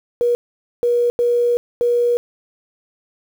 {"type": "tone bursts at uneven times", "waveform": "sine", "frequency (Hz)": 480, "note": "B4", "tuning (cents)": -49, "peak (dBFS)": -13, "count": 4, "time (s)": [[0.21, 0.35], [0.83, 1.1], [1.19, 1.57], [1.81, 2.17]], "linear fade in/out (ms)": 0, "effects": ["7-bit"]}